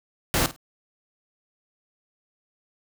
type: noise with echo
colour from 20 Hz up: pink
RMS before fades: -22 dBFS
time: 0.34-0.46 s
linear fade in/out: 0 ms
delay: 51 ms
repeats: 2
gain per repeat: -15 dB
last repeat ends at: 0.562 s
effects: none